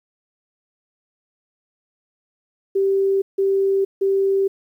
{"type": "tone bursts", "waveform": "sine", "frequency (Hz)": 390.2, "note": "G4", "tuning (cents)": -8, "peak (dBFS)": -15, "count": 3, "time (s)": [2.75, 4.48], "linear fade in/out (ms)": 10, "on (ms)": 470, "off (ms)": 160, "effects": ["9-bit"]}